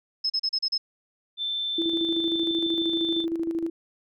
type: tone bursts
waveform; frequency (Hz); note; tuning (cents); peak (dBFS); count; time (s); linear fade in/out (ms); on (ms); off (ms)
sine; 5180; E8; -31; -22; 6; 0.24-0.78; 10; 60; 36
type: tone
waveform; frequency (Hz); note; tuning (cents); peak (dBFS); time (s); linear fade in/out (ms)
sine; 3544; A7; +12; -26; 1.37-3.26; 50
type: tone with tremolo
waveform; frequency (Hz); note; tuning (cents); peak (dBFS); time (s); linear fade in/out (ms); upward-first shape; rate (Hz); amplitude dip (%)
sine; 331.2; E4; +8; -23; 1.78-3.7; 5; square; 13; 50
effects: none